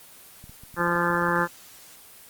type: clicks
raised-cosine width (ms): 5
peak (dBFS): -33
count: 12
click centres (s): 0.441 / 0.495 / 0.636 / 0.743 / 0.793 / 0.878 / 0.955 / 1.103 / 1.146 / 1.223 / 1.287 / 1.392
type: harmonic tone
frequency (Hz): 173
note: F3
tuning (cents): -16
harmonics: 1 / 2 / 3 / 5 / 6 / 7 / 8 / 9 / 10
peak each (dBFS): -29 / -29 / -29 / -29 / -29 / -29 / -29 / -29 / -29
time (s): 0.76-1.48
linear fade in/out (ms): 50
effects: white hiss -48 dBFS RMS until 2.29 s + Opus 24 kbps